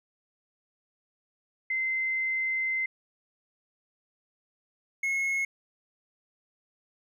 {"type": "tone pair in turn", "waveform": ["sine", "triangle"], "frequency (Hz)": [2070, 2173], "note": ["C7", "C#7"], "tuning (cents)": [-19, -35], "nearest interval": "minor second", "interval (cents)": 84, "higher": "second", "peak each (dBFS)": [-26, -24], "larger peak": "second", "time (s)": [[1.7, 2.86], [5.03, 5.45]], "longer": "first", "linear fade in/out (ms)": 5, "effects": []}